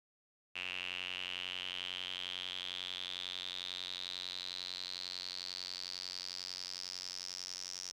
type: tone with band-pass filter sweep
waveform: sawtooth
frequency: 91.1 Hz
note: F#2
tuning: 26 cents flat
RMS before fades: -43 dBFS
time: 0.55-7.92 s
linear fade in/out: 10 ms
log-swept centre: 2700 to 5600 Hz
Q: 8.1
effects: none